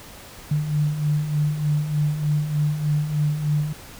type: beating tone pair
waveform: sine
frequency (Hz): 146.83 / 150.13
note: D3 / D3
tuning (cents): 0 / +38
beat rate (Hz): 3.3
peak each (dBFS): -27 / -20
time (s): 0.51-3.73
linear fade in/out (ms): 5
effects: pink hiss -42 dBFS RMS until 3.99 s